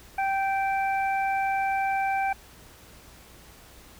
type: harmonic tone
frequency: 780 Hz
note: G5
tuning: 9 cents flat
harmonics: 1 / 2 / 3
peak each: -24 / -33 / -33 dBFS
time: 0.18-2.33 s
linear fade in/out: 5 ms
effects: added 60 Hz sine -55 dBFS peak until 3.99 s + pink hiss -51 dBFS RMS until 3.99 s